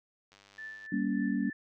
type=click train; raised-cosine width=0.2 ms; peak=-40 dBFS; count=55; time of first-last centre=0.32-0.862 s; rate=99.7 Hz
type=tone with tremolo; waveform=sine; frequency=1760 Hz; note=A6; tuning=in tune; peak=-39 dBFS; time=0.58-1.53 s; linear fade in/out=5 ms; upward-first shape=triangle; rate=3.4 Hz; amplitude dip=60%
type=chord; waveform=sine; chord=G diminished; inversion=none; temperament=just; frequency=196 / 235.2 / 282.2 Hz; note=G3 / Bb3 / Db4; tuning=0 / +16 / +31 cents; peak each=-32 dBFS; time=0.92-1.5 s; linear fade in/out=5 ms
effects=none